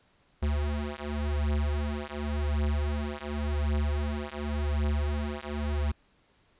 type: beating tone pair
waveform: square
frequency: 73 / 73.9 Hz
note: D2 / D2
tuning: -10 / +11 cents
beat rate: 0.9 Hz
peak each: -31 dBFS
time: 0.42-5.92 s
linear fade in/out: 10 ms
effects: pink hiss -66 dBFS RMS until 6.59 s + resampled to 8000 Hz